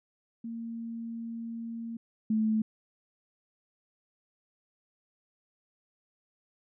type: tone pair in turn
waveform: sine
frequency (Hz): 230 / 218.3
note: A#3 / A3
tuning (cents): -23 / -13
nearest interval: minor second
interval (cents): 90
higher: first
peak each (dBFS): -35 / -24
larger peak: second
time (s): 0.44-1.97 / 2.3-2.62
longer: first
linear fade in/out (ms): 5
effects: none